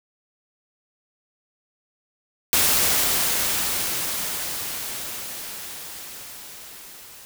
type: noise with level ramp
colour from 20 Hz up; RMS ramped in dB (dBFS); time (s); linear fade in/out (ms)
white; -18 to -44; 2.53-7.25; 0
effects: none